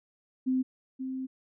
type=tone pair in turn; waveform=sine; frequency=258.5 / 261.4 Hz; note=C4 / C4; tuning=-21 / -1 cents; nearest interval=unison; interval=20 cents; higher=second; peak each=-24 / -32 dBFS; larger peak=first; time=0.46-0.63 / 0.99-1.27 s; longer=second; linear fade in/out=20 ms; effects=none